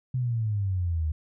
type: exponential sweep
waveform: sine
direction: down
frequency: 130 to 75.7 Hz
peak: -24 dBFS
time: 0.14-1.12 s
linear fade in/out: 5 ms
effects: none